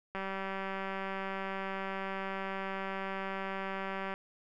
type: click train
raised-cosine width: 0.5 ms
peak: -23 dBFS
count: 771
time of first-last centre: 0.15-4.14 s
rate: 193 Hz
effects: none